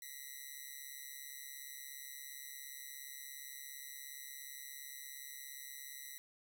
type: ring-modulated tone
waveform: 5% pulse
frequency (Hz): 1975.5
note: B6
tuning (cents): 0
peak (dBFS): -34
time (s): 0.02-6.18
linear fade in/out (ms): 0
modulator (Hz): 68.6
effects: none